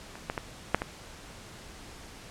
clicks, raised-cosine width 0.5 ms, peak -27 / -15 / -16 / -6 / -16 dBFS, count 5, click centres 0.155 / 0.299 / 0.378 / 0.746 / 0.819 s, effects pink hiss -47 dBFS RMS until 2.3 s + low-pass 9000 Hz 12 dB/octave

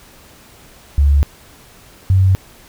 sine tone pair in turn, 71 / 94.77 Hz, C#2 / F#2, +42 / +42 cents, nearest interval perfect fourth, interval 500 cents, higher second, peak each -8 dBFS, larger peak neither, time 0.98-1.23 / 2.1-2.35 s, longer neither, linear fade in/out 0 ms, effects pink hiss -44 dBFS RMS until 2.68 s

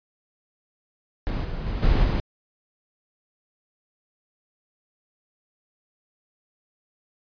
brown noise with level steps, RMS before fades -26 / -30 / -27 / -19 / -22 dBFS, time 1.27-2.2 s, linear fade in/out 0 ms, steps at 1.44 / 1.66 / 1.82 / 2.04 s, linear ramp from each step 10 ms, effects resampled to 11025 Hz

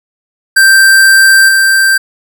square tone with level steps, 1569 Hz, G6, 1 cent sharp, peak -3 / -6 dBFS, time 0.56-1.98 s, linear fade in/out 10 ms, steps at 1.48 s, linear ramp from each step 10 ms, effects none

